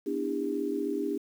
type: chord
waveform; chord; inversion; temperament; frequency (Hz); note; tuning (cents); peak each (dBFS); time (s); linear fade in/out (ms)
sine; E minor seventh; second; equal with one note detuned; 246.9 / 293.7 / 329.6 / 402.3; B3 / D4 / E4 / G4; 0 / 0 / 0 / +45; -37 / -32 / -36 / -32; 0.06-1.18; 10
effects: 9-bit